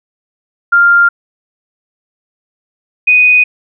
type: tone pair in turn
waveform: sine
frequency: 1396.9 / 2489 Hz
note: F6 / D#7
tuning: 0 / 0 cents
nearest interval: minor seventh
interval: 1000 cents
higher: second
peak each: -4 dBFS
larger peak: neither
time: 0.72-1.09 / 3.07-3.44 s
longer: neither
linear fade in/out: 10 ms
effects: none